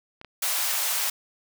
clicks, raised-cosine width 0.3 ms, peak -26 dBFS, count 2, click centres 0.214 / 0.247 s
white high-pass noise, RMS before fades -26 dBFS, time 0.42-1.1 s, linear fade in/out 5 ms, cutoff 630 Hz, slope 24 dB/octave
effects none

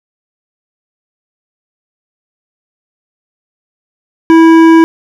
sine tone with hard clipping, 327.1 Hz, E4, 13 cents flat, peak -3 dBFS, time 4.3-4.84 s, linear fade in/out 0 ms, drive 12 dB, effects none

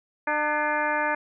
harmonic tone with a mistuned harmonic, 300 Hz, D4, 37 cents sharp, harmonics 1 / 2 / 3 / 4 / 5 / 6 / 7 / 8, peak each -35 / -30 / -27 / -33 / -31 / -29 / -34 / -37 dBFS, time 0.27-1.15 s, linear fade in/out 5 ms, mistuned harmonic 6, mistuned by -75 cents, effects none

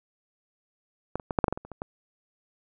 clicks, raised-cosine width 1 ms, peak -14 / -25 / -15 / -7 / -6 / -10 / -13 / -22 / -29 / -25 / -18 dBFS, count 11, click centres 1.156 / 1.198 / 1.308 / 1.388 / 1.442 / 1.482 / 1.526 / 1.575 / 1.65 / 1.717 / 1.819 s, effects none

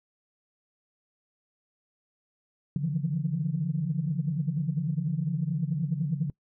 sine tone cluster, 142.7 / 156.6 / 167 / 176.8 Hz, D3 / D#3 / E3 / F3, -49 / +11 / +23 / +22 cents, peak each -29 / -33 / -31 / -33 dBFS, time 2.76-6.3 s, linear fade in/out 2 ms, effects noise-tail reverb RT60 0.1 s tail -23 dB re dry + tanh soft clip ceiling -16 dBFS

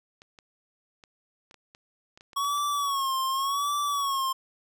clicks, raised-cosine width 0.2 ms, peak -32 dBFS, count 11, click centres 0.219 / 0.388 / 1.038 / 1.511 / 1.543 / 1.749 / 2.175 / 2.209 / 2.332 / 2.446 / 2.577 s
square tone with vibrato, 1108.7 Hz, C#6, in tune, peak -26 dBFS, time 2.36-4.33 s, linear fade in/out 10 ms, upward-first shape sine, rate 0.88 Hz, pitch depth 84 cents each way
effects none

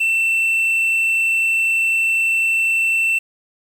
triangle tone with quantisation, 2682 Hz, E7, 29 cents sharp, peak -13 dBFS, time 0-3.19 s, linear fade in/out 10 ms, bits 7, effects none

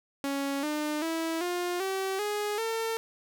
sawtooth tone with pitch steps, 277.8 / 301.2 / 326.6 / 354.1 / 383.9 / 416.2 / 451.3 Hz, C#4 / D4 / E4 / F4 / G4 / G#4 / A4, +4 / +44 / -16 / +24 / -36 / +4 / +44 cents, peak -25 dBFS, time 0.24-2.97 s, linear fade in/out 0 ms, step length 390 ms, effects none

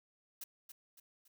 blue noise with echo, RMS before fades -45 dBFS, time 0.41-0.44 s, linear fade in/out 5 ms, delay 280 ms, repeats 3, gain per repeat -7 dB, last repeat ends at 1.28 s, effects none

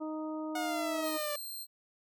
harmonic tone, 311.1 Hz, D#4, in tune, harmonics 1 / 2 / 3 / 4, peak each -36 / -42 / -46 / -48 dBFS, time 0-1.18 s, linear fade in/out 20 ms
sawtooth exponential sweep, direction down, 729 to 582 Hz, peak -30 dBFS, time 0.55-1.36 s, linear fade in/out 5 ms
5% pulse tone, 4168 Hz, C8, 7 cents flat, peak -33 dBFS, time 1.02-1.67 s, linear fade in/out 50 ms
effects none

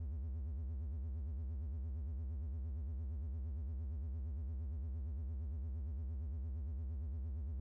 triangle tone with vibrato, 72.3 Hz, D2, 27 cents flat, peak -37 dBFS, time 0-7.6 s, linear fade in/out 5 ms, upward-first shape sine, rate 8.7 Hz, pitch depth 260 cents each way, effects none

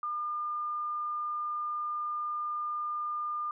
sine tone, 1206 Hz, D6, 46 cents sharp, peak -31 dBFS, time 0.03-3.51 s, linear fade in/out 2 ms, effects none

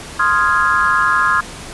sine chord, F minor seventh, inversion second, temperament equal, 1046.5 / 1244.5 / 1396.9 / 1661.2 Hz, C6 / Eb6 / F6 / Ab6, 0 / 0 / 0 / 0 cents, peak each -17 dBFS, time 0.19-1.41 s, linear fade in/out 10 ms, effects pink hiss -32 dBFS RMS until 1.73 s + resampled to 24000 Hz

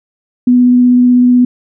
sine tone with vibrato, 247.2 Hz, B3, 2 cents sharp, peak -4 dBFS, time 0.47-1.45 s, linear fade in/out 5 ms, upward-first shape sine, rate 16 Hz, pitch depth 9 cents each way, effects none

